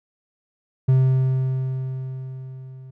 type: tone with level ramp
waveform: triangle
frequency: 130.81 Hz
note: C3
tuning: in tune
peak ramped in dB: -10 to -36 dBFS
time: 0.88-2.91 s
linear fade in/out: 10 ms
effects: none